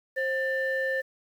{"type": "tone pair together", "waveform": "sine", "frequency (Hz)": [529.6, 1780], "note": ["C5", "A6"], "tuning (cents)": [21, 20], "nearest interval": "octave + major sixth", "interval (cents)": 2099, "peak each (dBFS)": -27, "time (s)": [0.16, 1.02], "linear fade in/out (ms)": 20, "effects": ["tanh soft clip ceiling -20 dBFS", "9-bit"]}